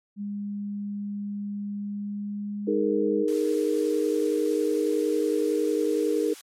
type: tone with pitch glide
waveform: sine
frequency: 203.7 to 206.2 Hz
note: G#3 to G#3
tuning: -33 to -12 cents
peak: -29 dBFS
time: 0.16-3.26 s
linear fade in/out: 50 ms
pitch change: +21 cents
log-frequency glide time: 1.77-2.9 s
type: chord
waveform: sine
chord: D# suspended fourth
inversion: none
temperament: equal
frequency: 311.1 / 415.3 / 466.2 Hz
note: D#4 / G#4 / A#4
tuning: 0 / 0 / 0 cents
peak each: -26 dBFS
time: 2.67-6.34 s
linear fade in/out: 10 ms
type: high-pass noise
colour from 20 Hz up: white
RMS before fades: -44 dBFS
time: 3.28-6.41 s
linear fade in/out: 0 ms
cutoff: 870 Hz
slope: 12 dB/octave
effects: low-pass 11000 Hz 12 dB/octave + MP3 64 kbps